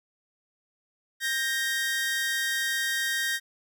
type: tone pair together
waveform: sawtooth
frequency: 1586.9 / 1864.7 Hz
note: G6 / A#6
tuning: +21 / 0 cents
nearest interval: minor third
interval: 279 cents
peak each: -27 / -24 dBFS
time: 1.2-3.4 s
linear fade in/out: 50 ms
effects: none